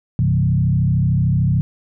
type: tone with frequency modulation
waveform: sine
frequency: 130.6 Hz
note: C3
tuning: 3 cents flat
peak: -13 dBFS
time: 0.19-1.61 s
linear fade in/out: 0 ms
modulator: 33.4 Hz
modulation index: 1.3
effects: none